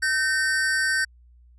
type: tone pair together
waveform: square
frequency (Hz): 1542 / 1830.2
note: G6 / A#6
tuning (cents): -29 / -32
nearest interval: minor third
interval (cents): 297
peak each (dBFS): -23 / -26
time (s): 0.02-1.05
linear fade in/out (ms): 10
effects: added 60 Hz sine -50 dBFS peak until 1.58 s + resampled to 24000 Hz